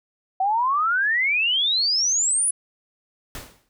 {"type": "exponential sweep", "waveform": "sine", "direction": "up", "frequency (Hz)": [743, 10220], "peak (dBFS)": -18, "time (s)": [0.4, 2.51], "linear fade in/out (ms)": 5}
{"type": "noise with exponential decay", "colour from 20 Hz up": "pink", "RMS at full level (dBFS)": -32, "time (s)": [3.35, 3.69], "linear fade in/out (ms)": 1, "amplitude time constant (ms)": 72}
{"effects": []}